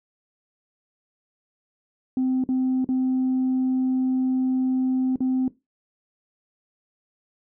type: tone with dropouts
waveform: sine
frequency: 258.5 Hz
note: C4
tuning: 21 cents flat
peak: -18 dBFS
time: 2.17-5.48 s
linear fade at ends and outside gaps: 2 ms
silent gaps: 2.439-2.489 / 2.845-2.889 / 5.159-5.205 s
effects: noise-tail reverb RT60 0.2 s tail -17 dB re dry + tanh soft clip ceiling -17 dBFS